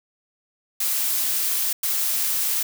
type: noise bursts at uneven times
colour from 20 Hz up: blue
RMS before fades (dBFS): -23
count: 2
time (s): 0.8-1.73 / 1.83-2.63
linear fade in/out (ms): 5
effects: none